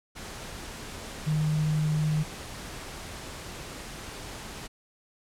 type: tone in noise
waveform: sine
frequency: 153.7 Hz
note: D#3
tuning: 21 cents flat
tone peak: -23 dBFS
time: 1.26-2.24 s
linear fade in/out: 20 ms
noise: pink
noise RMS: -40 dBFS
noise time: 0.15-4.68 s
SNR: +14 dB
effects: low-pass 10000 Hz 12 dB/octave